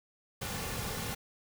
pink noise with comb filter, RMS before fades -37 dBFS, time 0.41-1.15 s, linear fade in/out 10 ms, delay 3.1 ms, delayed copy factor -0.5, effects none

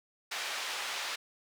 white band-pass noise, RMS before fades -37 dBFS, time 0.31-1.16 s, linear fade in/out 10 ms, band 700 to 4000 Hz, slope 12 dB/octave, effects none

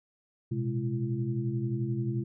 sine tone cluster, 116.8 / 128.2 / 210.1 / 338.8 Hz, A#2 / C3 / G#3 / E4, +4 / -35 / +20 / +48 cents, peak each -36 / -30 / -36 / -36 dBFS, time 0.51-2.24 s, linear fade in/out 10 ms, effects none

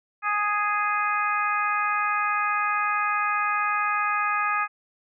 harmonic tone, 415.3 Hz, G#4, in tune, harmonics 2 / 3 / 4 / 5 / 6, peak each -31 / -24 / -29 / -33 / -31 dBFS, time 0.22-4.68 s, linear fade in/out 50 ms, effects none

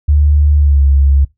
sine tone with pitch glide, 73.5 to 69.37 Hz, D2 to C#2, +2 to +2 cents, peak -6 dBFS, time 0.08-1.25 s, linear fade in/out 10 ms, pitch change -100 cents, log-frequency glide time 0.58-0.82 s, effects noise-tail reverb RT60 0.2 s tail -22 dB re dry

